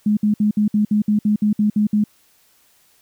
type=tone bursts; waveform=sine; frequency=210 Hz; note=G#3; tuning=19 cents sharp; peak=-13 dBFS; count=12; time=0.06-2.04 s; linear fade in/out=5 ms; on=110 ms; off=60 ms; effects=white hiss -57 dBFS RMS until 3.01 s